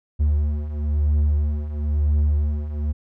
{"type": "beating tone pair", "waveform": "triangle", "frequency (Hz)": [73.42, 74.42], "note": ["D2", "D2"], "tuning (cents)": [0, 24], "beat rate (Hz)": 1, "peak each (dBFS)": [-22, -17], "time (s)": [0.19, 2.93], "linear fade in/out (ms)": 20, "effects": []}